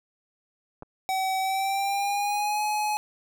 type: clicks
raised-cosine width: 1 ms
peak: -25 / -35 dBFS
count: 2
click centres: 0.824 / 0.831 s
type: tone with pitch glide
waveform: square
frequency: 761 to 844.4 Hz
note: F#5 to G#5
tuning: +48 to +29 cents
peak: -25 dBFS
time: 1.09-2.97 s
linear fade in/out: 0 ms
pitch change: +181 cents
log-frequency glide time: 1.4-2.62 s
effects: none